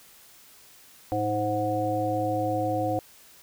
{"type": "harmonic tone with a mistuned harmonic", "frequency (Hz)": 104.9, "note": "G#2", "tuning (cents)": 18, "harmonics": [1, 3, 5, 7], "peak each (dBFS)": [-32, -30, -29, -28], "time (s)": [1.12, 2.99], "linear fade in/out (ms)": 0, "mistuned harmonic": 1, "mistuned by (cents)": 47, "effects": ["white hiss -53 dBFS RMS until 3.42 s"]}